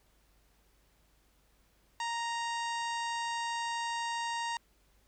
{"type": "harmonic tone", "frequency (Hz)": 932.3, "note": "A#5", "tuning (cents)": 0, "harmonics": [1, 2, 3, 4, 5, 6, 7, 8, 9], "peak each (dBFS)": [-34, -40, -44, -46, -48, -50, -51, -52, -53], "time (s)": [2, 4.57], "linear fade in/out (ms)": 2, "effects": ["added 50 Hz sine -68 dBFS peak until 5.07 s", "pink hiss -70 dBFS RMS until 5.07 s"]}